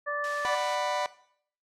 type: harmonic tone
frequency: 584 Hz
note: D5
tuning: 10 cents flat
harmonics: 1 / 2 / 3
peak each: -33 / -33 / -33 dBFS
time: 0.06-0.56 s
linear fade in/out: 20 ms
type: high-pass noise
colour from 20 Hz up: white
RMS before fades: -41 dBFS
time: 0.24-0.75 s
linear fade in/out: 0 ms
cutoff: 620 Hz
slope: 12 dB/octave
type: chord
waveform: 40% pulse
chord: B minor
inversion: first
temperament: just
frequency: 592.7 / 740.8 / 987.8 Hz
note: D5 / F#5 / B5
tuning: +16 / +2 / 0 cents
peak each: -31 / -32 / -30 dBFS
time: 0.45-1.06 s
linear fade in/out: 0 ms
effects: noise-tail reverb RT60 0.6 s tail -17 dB re dry + low-pass 6000 Hz 12 dB/octave